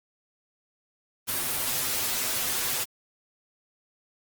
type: noise with comb filter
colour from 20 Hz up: white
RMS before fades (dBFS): -28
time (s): 1.27-2.85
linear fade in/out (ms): 20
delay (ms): 8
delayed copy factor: +0.8
effects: Opus 24 kbps